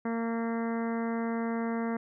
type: harmonic tone with a mistuned harmonic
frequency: 229.7 Hz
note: A#3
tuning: 25 cents flat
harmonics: 1 / 2 / 3 / 4 / 5 / 6 / 7 / 8 / 9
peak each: -30 / -36 / -40 / -42 / -44 / -46 / -47 / -48 / -49 dBFS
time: 0.05-1.97 s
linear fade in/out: 5 ms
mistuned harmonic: 9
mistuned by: -18 cents
effects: none